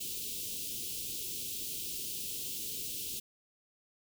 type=band-stop noise; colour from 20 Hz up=white; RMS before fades=-39 dBFS; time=0-3.2 s; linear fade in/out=10 ms; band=470 to 2700 Hz; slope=48 dB/octave; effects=none